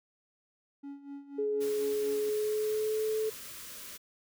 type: tone with tremolo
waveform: triangle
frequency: 281 Hz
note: C#4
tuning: 24 cents sharp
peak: -37 dBFS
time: 0.83-2.3 s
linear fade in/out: 10 ms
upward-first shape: sine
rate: 4.1 Hz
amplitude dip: 75%
type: tone with pitch glide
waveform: sine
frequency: 422.1 to 435.7 Hz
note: G#4 to A4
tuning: +28 to -17 cents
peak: -28 dBFS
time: 1.38-3.3 s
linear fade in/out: 10 ms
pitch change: +55 cents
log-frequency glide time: 2.19-3.1 s
type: band-stop noise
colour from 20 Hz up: white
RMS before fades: -45 dBFS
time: 1.6-3.98 s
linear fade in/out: 20 ms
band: 640 to 980 Hz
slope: 96 dB/octave
effects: none